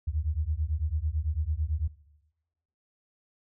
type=beating tone pair; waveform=sine; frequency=73 / 82 Hz; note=D2 / E2; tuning=-10 / -9 cents; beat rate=9 Hz; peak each=-29 / -30 dBFS; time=0.07-1.88 s; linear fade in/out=10 ms; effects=noise-tail reverb RT60 1.0 s tail -20 dB re dry